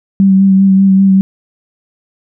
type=tone with vibrato; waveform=sine; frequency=193.1 Hz; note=G3; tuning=26 cents flat; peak=-4 dBFS; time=0.2-1.21 s; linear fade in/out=0 ms; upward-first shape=sine; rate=5.1 Hz; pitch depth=22 cents each way; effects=none